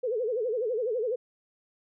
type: tone with vibrato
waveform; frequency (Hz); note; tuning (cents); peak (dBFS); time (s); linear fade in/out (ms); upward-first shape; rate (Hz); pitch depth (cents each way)
sine; 466.2; A#4; 0; -26; 0.03-1.16; 10; sine; 12; 180
effects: none